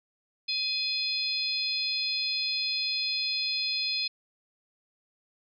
harmonic tone with a mistuned harmonic, 837 Hz, G#5, 13 cents sharp, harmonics 3 / 4 / 5 / 6, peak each -34 / -36 / -30 / -33 dBFS, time 0.48-4.08 s, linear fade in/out 10 ms, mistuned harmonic 4, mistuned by +50 cents, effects none

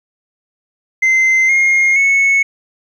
sine tone with pitch steps, 2072 / 2136 / 2203 Hz, C7 / C7 / C#7, -17 / +35 / -11 cents, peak -6 dBFS, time 1.02-2.43 s, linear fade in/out 10 ms, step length 470 ms, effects tanh soft clip ceiling -8 dBFS + 8-bit

